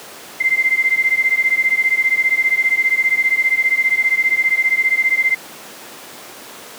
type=beating tone pair; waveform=sine; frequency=2077 / 2092 Hz; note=C7 / C7; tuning=-13 / -1 cents; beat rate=15 Hz; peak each=-16 dBFS; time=0.4-5.35 s; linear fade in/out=10 ms; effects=pink hiss -35 dBFS RMS until 6.78 s + high-pass 300 Hz 12 dB/octave